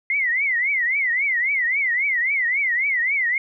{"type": "tone with vibrato", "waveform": "sine", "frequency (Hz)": 2064, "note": "C7", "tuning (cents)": -24, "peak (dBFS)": -18, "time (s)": [0.1, 3.38], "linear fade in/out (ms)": 2, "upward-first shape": "triangle", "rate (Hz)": 3.7, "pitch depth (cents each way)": 210, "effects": []}